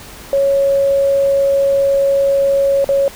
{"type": "tone with dropouts", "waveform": "sine", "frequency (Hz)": 553, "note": "C#5", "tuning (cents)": -4, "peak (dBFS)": -10, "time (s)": [0.33, 3.08], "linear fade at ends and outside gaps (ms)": 1, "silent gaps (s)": [2.844, 2.89], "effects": ["pink hiss -35 dBFS RMS until 3.15 s"]}